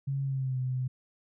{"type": "tone with pitch glide", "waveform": "sine", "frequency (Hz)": [137.4, 128.2], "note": ["C#3", "C3"], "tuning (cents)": [-15, -35], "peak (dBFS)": -28, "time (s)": [0.07, 0.88], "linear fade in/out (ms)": 10, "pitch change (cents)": -120, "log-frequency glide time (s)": [0.23, 0.59], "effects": []}